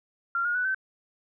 sine tone with pitch steps, 1382 / 1432.4 / 1484.6 / 1538.7 Hz, F6 / F6 / F#6 / G6, -19 / +43 / +5 / -33 cents, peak -24 dBFS, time 0.35-0.746 s, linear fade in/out 2 ms, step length 99 ms, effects none

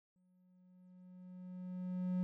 triangle tone with exponential growth, 182.1 Hz, F#3, 27 cents flat, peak -30 dBFS, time 0.16-2.23 s, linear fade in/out 0 ms, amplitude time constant 450 ms, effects none

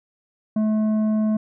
sine tone with tanh clipping, 215.8 Hz, A3, 33 cents flat, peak -19 dBFS, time 0.56-1.37 s, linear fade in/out 5 ms, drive 8 dB, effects none

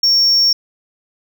sine tone, 5500 Hz, F8, 27 cents flat, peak -7 dBFS, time 0.03-0.53 s, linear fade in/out 5 ms, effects tanh soft clip ceiling -8 dBFS

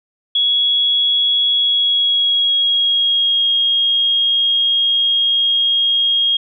sine tone with pitch glide, 3347 to 3259 Hz, G#7 to G#7, +13 to -33 cents, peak -12 dBFS, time 0.35-6.37 s, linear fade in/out 5 ms, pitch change -46 cents, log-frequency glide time 1.5-3.49 s, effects none

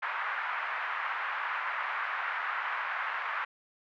pink band-pass noise, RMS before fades -34 dBFS, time 0.02-3.45 s, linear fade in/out 10 ms, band 1000 to 2000 Hz, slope 24 dB/octave, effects none

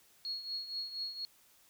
sine tone with tremolo, 4317 Hz, C#8, 47 cents flat, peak -34 dBFS, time 0.25-1.25 s, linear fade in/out 0 ms, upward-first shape triangle, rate 4.2 Hz, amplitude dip 75%, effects white hiss -65 dBFS RMS until 1.69 s

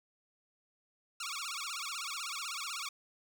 10% pulse tone with vibrato, 1244.5 Hz, D#6, in tune, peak -29 dBFS, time 1.2-2.89 s, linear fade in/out 5 ms, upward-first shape sine, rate 16 Hz, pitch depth 220 cents each way, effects none

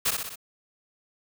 white noise with echo, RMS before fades -24 dBFS, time 0.05-0.11 s, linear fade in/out 10 ms, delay 62 ms, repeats 4, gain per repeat -4 dB, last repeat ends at 0.358 s, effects none

